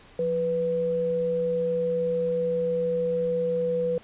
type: tone pair together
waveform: sine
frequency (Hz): 174.27 / 493.9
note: F3 / B4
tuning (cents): -3 / 0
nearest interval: octave + tritone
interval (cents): 1803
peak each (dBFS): -33 / -23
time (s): 0.19-3.98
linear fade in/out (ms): 2
effects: pink hiss -52 dBFS RMS until 4.03 s + resampled to 8000 Hz